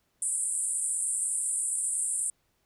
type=band-pass noise; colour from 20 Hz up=white; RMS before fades=-30 dBFS; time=0.22-2.3 s; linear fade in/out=2 ms; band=8100 to 9800 Hz; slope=96 dB/octave; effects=pink hiss -73 dBFS RMS until 2.65 s